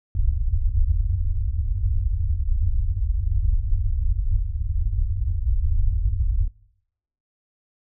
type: low-pass noise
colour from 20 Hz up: pink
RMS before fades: -21 dBFS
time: 0.15-6.48 s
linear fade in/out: 2 ms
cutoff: 100 Hz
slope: 96 dB/octave
effects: noise-tail reverb RT60 0.8 s tail -23 dB re dry

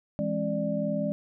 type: tone cluster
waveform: sine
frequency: 166.8 / 207.9 / 271.4 / 591 Hz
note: E3 / G#3 / C#4 / D5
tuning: +21 / +2 / -36 / +11 cents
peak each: -33 / -30 / -34 / -30 dBFS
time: 0.19-1.12 s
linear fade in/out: 0 ms
effects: none

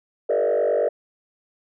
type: tone with frequency modulation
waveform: sine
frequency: 530 Hz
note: C5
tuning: 22 cents sharp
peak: -16 dBFS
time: 0.29-0.89 s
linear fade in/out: 10 ms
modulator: 48.9 Hz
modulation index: 2.3
effects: tanh soft clip ceiling -15 dBFS

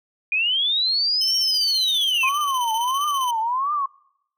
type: linear two-way sweep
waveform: sine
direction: up then down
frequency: 2419 to 5588 to 2419 Hz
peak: -18 dBFS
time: 0.32-2.29 s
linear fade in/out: 2 ms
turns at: 1.36 s
type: tone with tremolo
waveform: sawtooth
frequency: 3051 Hz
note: G7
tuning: 48 cents flat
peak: -23 dBFS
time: 1.21-3.31 s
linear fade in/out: 5 ms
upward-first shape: square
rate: 15 Hz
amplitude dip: 50%
type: tone with vibrato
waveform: sine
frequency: 1028 Hz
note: C6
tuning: 31 cents flat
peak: -20 dBFS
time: 2.23-3.86 s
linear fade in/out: 5 ms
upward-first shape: triangle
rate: 1.5 Hz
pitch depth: 290 cents each way
effects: noise-tail reverb RT60 0.8 s tail -24 dB re dry

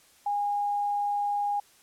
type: tone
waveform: sine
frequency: 818 Hz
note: G#5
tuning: 26 cents flat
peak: -25 dBFS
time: 0.26-1.6 s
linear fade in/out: 5 ms
effects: white hiss -59 dBFS RMS until 1.82 s + low-pass 12000 Hz 12 dB/octave

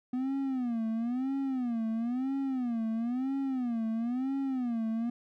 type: tone with vibrato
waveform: triangle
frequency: 246.9 Hz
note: B3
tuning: in tune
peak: -27 dBFS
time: 0.13-5.1 s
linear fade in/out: 5 ms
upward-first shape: sine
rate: 1 Hz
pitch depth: 180 cents each way
effects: none

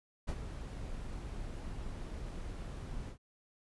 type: noise with ADSR envelope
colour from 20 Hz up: brown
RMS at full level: -33 dBFS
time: 0.27-3.18 s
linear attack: 19 ms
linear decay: 58 ms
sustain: -9 dB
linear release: 100 ms
effects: resampled to 24000 Hz

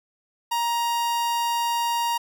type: tone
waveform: 45% pulse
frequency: 940 Hz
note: A#5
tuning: 14 cents sharp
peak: -22 dBFS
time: 0.51-2.18 s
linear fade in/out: 10 ms
effects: none

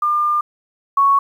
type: tone pair in turn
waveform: sine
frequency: 1200 / 1110.2 Hz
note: D6 / C#6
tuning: +37 / +2 cents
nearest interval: minor second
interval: 135 cents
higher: first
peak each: -14 / -10 dBFS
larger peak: second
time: 0.02-0.41 / 0.97-1.19 s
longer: first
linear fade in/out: 5 ms
effects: 8-bit

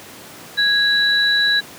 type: tone pair together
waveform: sine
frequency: 1655 / 3936 Hz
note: G#6 / B7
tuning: -6 / -7 cents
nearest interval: octave + minor third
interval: 1499 cents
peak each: -16 dBFS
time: 0.57-1.61 s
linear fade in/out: 20 ms
effects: pink hiss -38 dBFS RMS until 1.78 s + high-pass 150 Hz 12 dB/octave

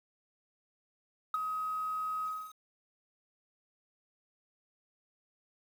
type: tone with ADSR envelope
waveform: sine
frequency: 1265 Hz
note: D#6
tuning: 28 cents sharp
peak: -24 dBFS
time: 1.34-2.54 s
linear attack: 3 ms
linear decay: 18 ms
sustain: -8 dB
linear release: 290 ms
effects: tanh soft clip ceiling -25 dBFS + 9-bit

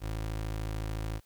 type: tone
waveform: 25% pulse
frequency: 53.7 Hz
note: A1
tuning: 41 cents flat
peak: -29 dBFS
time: 0-1.21 s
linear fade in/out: 50 ms
effects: white hiss -68 dBFS RMS until 1.25 s

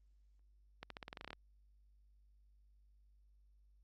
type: accelerating click train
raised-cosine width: 0.3 ms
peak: -30 dBFS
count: 12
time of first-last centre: 0.83-1.331 s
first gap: 73 ms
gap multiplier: 0.9
effects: added 50 Hz sine -65 dBFS peak until 3.83 s + Opus 32 kbps

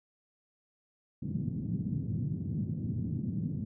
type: band-pass noise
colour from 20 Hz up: pink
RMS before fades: -34 dBFS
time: 1.22-3.65 s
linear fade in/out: 10 ms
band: 110 to 220 Hz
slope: 24 dB/octave
effects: none

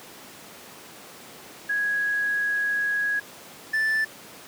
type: tone pair in turn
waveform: sine / triangle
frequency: 1661.2 / 1760 Hz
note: G#6 / A6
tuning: 0 / 0 cents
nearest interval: minor second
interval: 100 cents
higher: second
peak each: -22 / -19 dBFS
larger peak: second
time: 1.69-3.2 / 3.73-4.05 s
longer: first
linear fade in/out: 10 ms
effects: pink hiss -44 dBFS RMS until 4.47 s + high-pass 200 Hz 12 dB/octave

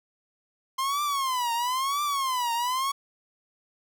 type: tone with vibrato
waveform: 45% pulse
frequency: 1046.5 Hz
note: C6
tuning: in tune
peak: -25 dBFS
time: 0.78-2.92 s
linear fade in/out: 10 ms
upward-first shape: triangle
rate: 1 Hz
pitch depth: 220 cents each way
effects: none

